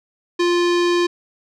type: tone with low-pass filter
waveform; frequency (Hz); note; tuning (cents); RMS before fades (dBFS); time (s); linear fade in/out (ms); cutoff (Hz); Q
square; 349.2; F4; 0; -17; 0.39-1.07; 10; 4800; 1.4
effects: none